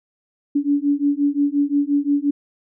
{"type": "beating tone pair", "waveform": "sine", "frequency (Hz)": [283.6, 289.3], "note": ["C#4", "D4"], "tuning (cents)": [40, -26], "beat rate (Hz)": 5.7, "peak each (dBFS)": -19, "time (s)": [0.55, 2.31], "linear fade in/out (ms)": 10, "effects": []}